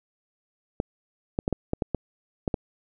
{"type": "clicks", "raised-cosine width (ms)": 2, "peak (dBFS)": -11, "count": 9, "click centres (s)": [0.801, 1.389, 1.479, 1.527, 1.734, 1.822, 1.947, 2.478, 2.542], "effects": []}